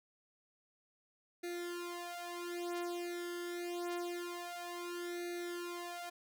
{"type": "tone with flanger", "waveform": "sawtooth", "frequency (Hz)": 349.2, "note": "F4", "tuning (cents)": 0, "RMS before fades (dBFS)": -42, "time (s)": [1.43, 6.1], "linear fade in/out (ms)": 10, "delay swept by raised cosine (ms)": [0.48, 3.48], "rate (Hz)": 0.26, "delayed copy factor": 1, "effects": []}